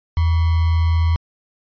sine tone with sample-and-hold, 82.41 Hz, E2, in tune, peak -13 dBFS, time 0.17-1.16 s, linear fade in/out 0 ms, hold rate 1050 Hz, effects resampled to 11025 Hz

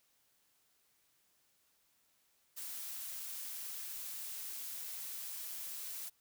blue noise, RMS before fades -44 dBFS, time 2.56-6.1 s, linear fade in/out 20 ms, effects white hiss -74 dBFS RMS until 6.2 s

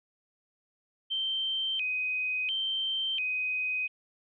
sine tone with vibrato, 2800 Hz, F7, 4 cents sharp, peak -28 dBFS, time 1.1-3.88 s, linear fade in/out 20 ms, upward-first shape square, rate 0.72 Hz, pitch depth 190 cents each way, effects none

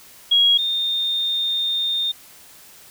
sine tone pair in turn, 3300 / 3644 Hz, G#7 / A#7, -12 / -40 cents, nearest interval major second, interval 172 cents, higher second, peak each -12 / -19 dBFS, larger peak first, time 0.31-0.58 / 0.58-2.12 s, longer second, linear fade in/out 10 ms, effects white hiss -46 dBFS RMS until 2.9 s

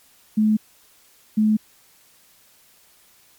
sine tone bursts at uneven times, 215.1 Hz, A3, 39 cents flat, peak -14 dBFS, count 2, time 0.37-0.57 / 1.37-1.57 s, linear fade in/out 10 ms, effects white hiss -55 dBFS RMS until 3.38 s + MP3 96 kbps

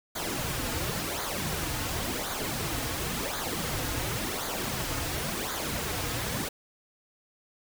pink noise with flanger, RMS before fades -32 dBFS, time 0.15-6.49 s, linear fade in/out 10 ms, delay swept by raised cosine 0.36 to 5.26 ms, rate 0.93 Hz, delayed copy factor -0.65, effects none

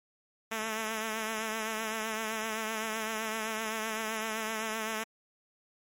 5% pulse tone with vibrato, 220 Hz, A3, in tune, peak -21 dBFS, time 0.51-5.04 s, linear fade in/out 10 ms, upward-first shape triangle, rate 7.8 Hz, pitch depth 46 cents each way, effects MP3 64 kbps

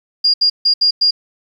sine tone bursts at uneven times, 4827 Hz, D8, 47 cents sharp, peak -9 dBFS, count 5, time 0.24-0.34 / 0.41-0.5 / 0.65-0.74 / 0.81-0.91 / 1.01-1.11 s, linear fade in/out 10 ms, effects 8-bit

